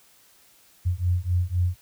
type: beating tone pair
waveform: sine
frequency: 87.31 / 91.21 Hz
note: F2 / F#2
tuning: 0 / -24 cents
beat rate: 3.9 Hz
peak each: -24 dBFS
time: 0.85-1.76 s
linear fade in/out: 20 ms
effects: white hiss -57 dBFS RMS until 1.81 s